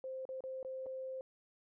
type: tone with dropouts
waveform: sine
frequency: 523.3 Hz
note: C5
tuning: in tune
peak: -40 dBFS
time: 0.04-1.21 s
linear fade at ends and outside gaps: 1 ms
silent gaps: 0.253-0.29 / 0.406-0.438 / 0.629-0.648 / 0.86-0.865 s
effects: none